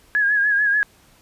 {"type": "tone with vibrato", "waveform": "sine", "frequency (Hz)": 1661.2, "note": "G#6", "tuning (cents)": 0, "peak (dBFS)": -15, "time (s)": [0.15, 0.83], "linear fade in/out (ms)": 0, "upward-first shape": "sine", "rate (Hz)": 6.8, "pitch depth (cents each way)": 54, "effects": ["pink hiss -54 dBFS RMS until 1.21 s", "resampled to 32000 Hz"]}